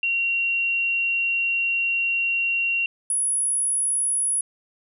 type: tone pair in turn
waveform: sine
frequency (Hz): 2750 / 10281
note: F7 / E9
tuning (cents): -27 / -44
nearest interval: octave + major seventh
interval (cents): 2283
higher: second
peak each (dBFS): -20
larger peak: neither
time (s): 0.03-2.86 / 3.1-4.41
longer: first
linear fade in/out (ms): 2
effects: none